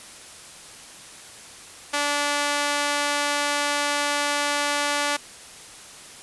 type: tone with high-pass filter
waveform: sawtooth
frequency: 290 Hz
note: D4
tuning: 22 cents flat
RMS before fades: -24 dBFS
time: 1.93-5.17 s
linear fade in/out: 10 ms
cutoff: 860 Hz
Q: 0.65
effects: white hiss -43 dBFS RMS until 6.22 s + resampled to 24000 Hz